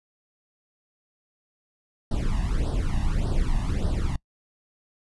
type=noise with flanger; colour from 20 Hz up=brown; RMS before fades=-24 dBFS; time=2.11-4.16 s; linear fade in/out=5 ms; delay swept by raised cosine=0.21 to 1.1 ms; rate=1.7 Hz; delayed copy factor=+0.95; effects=noise-tail reverb RT60 0.1 s tail -25 dB re dry + resampled to 24000 Hz